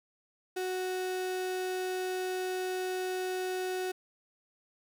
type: tone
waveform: 35% pulse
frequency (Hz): 370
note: F#4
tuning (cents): 0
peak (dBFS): -30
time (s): 0.56-3.92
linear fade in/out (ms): 10
effects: none